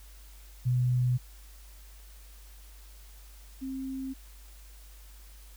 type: tone pair in turn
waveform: sine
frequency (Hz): 124.7 / 265.5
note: B2 / C4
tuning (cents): +17 / +25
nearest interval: octave + minor second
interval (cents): 1308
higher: second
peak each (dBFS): -23 / -33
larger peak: first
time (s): 0.65-1.18 / 3.61-4.14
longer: neither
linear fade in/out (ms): 20
effects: added 50 Hz sine -48 dBFS peak until 5.56 s + white hiss -57 dBFS RMS until 5.56 s